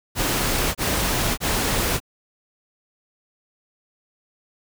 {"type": "noise bursts", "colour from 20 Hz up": "pink", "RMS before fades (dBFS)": -22, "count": 3, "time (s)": [0.15, 2.002], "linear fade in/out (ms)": 50, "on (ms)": 600, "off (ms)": 26, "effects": []}